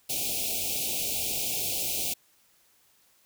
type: band-stop noise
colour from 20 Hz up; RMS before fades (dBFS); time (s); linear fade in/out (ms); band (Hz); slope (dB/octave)
white; -30; 0.09-2.14; 10; 810 to 2300; 96
effects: white hiss -64 dBFS RMS until 3.25 s